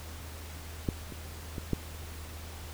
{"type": "clicks", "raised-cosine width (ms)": 3, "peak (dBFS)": [-15, -27, -22, -14], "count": 4, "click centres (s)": [0.888, 1.123, 1.582, 1.733], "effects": ["added 79 Hz sine -42 dBFS peak until 2.73 s", "pink hiss -47 dBFS RMS until 2.73 s"]}